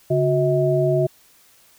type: tone cluster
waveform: sine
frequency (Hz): 141.6 / 365.9 / 639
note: C#3 / F#4 / D#5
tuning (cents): +37 / -19 / +46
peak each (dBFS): -20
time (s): 0.1-1.07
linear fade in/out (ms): 10
effects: white hiss -54 dBFS RMS until 1.78 s